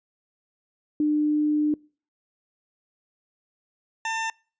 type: tone pair in turn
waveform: sine / 20% pulse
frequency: 300.2 / 897.2 Hz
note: D4 / A5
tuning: +38 / +34 cents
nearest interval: octave + perfect fifth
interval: 1896 cents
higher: second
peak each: -19 / -21 dBFS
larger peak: first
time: 1-1.74 / 4.05-4.3 s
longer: first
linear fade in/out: 2 ms
effects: noise-tail reverb RT60 0.4 s tail -26 dB re dry + resampled to 16000 Hz